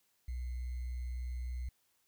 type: tone with sample-and-hold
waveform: sine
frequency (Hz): 61.74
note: B1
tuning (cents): 0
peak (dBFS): -36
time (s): 0.28-1.69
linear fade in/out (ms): 5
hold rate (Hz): 2100
effects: white hiss -75 dBFS RMS until 2.07 s